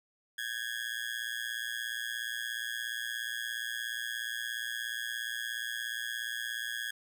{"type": "tone with amplitude modulation", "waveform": "30% pulse", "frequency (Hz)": 1661.2, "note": "G#6", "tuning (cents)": 0, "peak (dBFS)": -28, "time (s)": [0.38, 6.91], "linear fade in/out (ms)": 5, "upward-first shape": "sine", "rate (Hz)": 117, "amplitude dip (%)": 95, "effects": []}